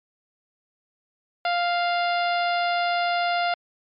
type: harmonic tone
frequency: 698.5 Hz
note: F5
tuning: in tune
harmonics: 1 / 2 / 3 / 4 / 5 / 6 / 7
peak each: -22 / -28 / -32 / -34 / -36 / -38 / -39 dBFS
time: 1.45-3.54 s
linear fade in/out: 2 ms
effects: MP3 48 kbps